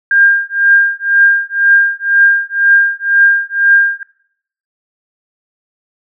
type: tone with tremolo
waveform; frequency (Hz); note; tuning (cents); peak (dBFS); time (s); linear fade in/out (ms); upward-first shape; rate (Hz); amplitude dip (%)
sine; 1604; G6; +39; -3; 0.11-4.03; 2; triangle; 2; 100
effects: noise-tail reverb RT60 0.7 s tail -20 dB re dry